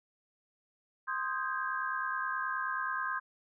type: chord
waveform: sine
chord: Ab major seventh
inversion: first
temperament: equal with one note detuned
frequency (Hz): 1046.5 / 1244.5 / 1568 / 1637.4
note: C6 / Eb6 / G6 / Ab6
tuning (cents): 0 / 0 / 0 / -25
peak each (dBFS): -36 / -38 / -37 / -39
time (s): 1.07-3.2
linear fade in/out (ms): 20
effects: none